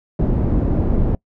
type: low-pass noise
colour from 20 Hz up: pink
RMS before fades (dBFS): -17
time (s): 0.19-1.15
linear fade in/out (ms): 2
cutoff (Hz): 340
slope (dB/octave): 12
effects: noise-tail reverb RT60 0.1 s tail -24 dB re dry